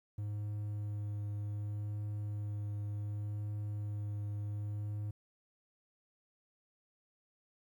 triangle tone with vibrato, 103.83 Hz, G#2, in tune, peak -34 dBFS, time 0.18-5.11 s, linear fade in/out 5 ms, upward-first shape triangle, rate 0.67 Hz, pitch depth 12 cents each way, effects 12-bit

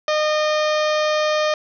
harmonic tone with a mistuned harmonic, 611 Hz, D#5, 32 cents flat, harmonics 1 / 2 / 3 / 4 / 5 / 6 / 7 / 8 / 9 / 10, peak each -18 / -24 / -28 / -30 / -32 / -34 / -35 / -36 / -37 / -38 dBFS, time 0.08-1.54 s, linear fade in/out 2 ms, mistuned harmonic 5, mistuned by +56 cents, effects none

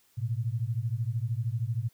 sine beating tone pair, 110 / 123 Hz, A2 / B2, 0 / -7 cents, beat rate 13 Hz, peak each -30 / -31 dBFS, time 0.17-1.89 s, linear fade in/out 20 ms, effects white hiss -66 dBFS RMS until 1.93 s

